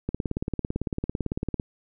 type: click train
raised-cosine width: 3 ms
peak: -14 dBFS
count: 28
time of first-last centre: 0.09-1.598 s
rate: 17.9 Hz
effects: none